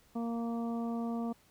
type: harmonic tone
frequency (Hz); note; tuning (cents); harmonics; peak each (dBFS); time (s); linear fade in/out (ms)
232.4; A#3; -5; 1 / 2 / 3 / 4 / 5; -33 / -43 / -43 / -50 / -49; 0.15-1.33; 10
effects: pink hiss -65 dBFS RMS until 1.5 s